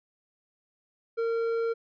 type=tone with hard clipping; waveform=triangle; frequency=459 Hz; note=A#4; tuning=27 cents flat; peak=-27 dBFS; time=1.17-1.74 s; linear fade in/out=20 ms; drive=10 dB; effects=resampled to 11025 Hz